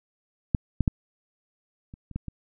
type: clicks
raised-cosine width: 5 ms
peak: -8 / -9 / -8 / -29 / -29 / -17 / -22 dBFS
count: 7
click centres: 0.548 / 0.807 / 0.878 / 1.939 / 2.113 / 2.16 / 2.283 s
effects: none